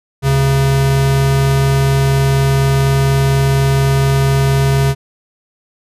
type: tone pair together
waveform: square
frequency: 72.31 / 136.5 Hz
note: D2 / C#3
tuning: -26 / -26 cents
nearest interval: major seventh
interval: 1100 cents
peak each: -21 / -11 dBFS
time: 0.22-4.95 s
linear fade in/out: 50 ms
effects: resampled to 32000 Hz